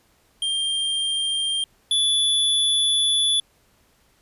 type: tone pair in turn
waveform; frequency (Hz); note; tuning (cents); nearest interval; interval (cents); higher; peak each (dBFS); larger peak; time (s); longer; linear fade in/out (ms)
square; 3187 / 3450; G7 / A7; +28 / -35; minor second; 137; second; -22 / -18; second; 0.42-1.64 / 1.91-3.4; second; 2
effects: pink hiss -61 dBFS RMS until 4.21 s + resampled to 32000 Hz